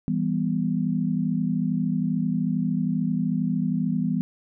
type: chord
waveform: sine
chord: E minor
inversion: none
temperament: just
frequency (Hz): 164.81 / 197.78 / 247.2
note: E3 / G3 / B3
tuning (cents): 0 / +16 / +2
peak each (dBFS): -26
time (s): 0.08-4.21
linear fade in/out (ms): 0
effects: none